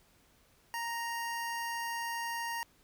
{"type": "tone", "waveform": "25% pulse", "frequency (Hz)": 932.3, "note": "A#5", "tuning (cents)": 0, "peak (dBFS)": -31, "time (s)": [0.74, 2.63], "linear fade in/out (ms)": 0, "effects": ["pink hiss -66 dBFS RMS until 2.83 s"]}